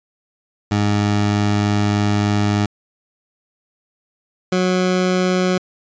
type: tone pair in turn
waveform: 20% pulse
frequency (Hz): 103.3 / 183.32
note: G#2 / F#3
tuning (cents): -9 / -16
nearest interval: minor seventh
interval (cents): 993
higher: second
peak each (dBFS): -10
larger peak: neither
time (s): 0.71-2.66 / 4.52-5.58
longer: first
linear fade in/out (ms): 5
effects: resampled to 16000 Hz